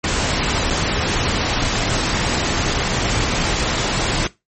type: noise with dropouts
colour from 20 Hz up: pink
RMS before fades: -19 dBFS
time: 0.04-4.27 s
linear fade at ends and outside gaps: 1 ms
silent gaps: 0.702-0.707 s
effects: noise-tail reverb RT60 0.2 s tail -18 dB re dry + MP3 32 kbps